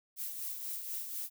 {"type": "noise with tremolo", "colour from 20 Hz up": "violet", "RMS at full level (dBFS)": -38, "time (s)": [0.16, 1.3], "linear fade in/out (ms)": 50, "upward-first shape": "sine", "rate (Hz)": 4.1, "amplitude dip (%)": 45, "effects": []}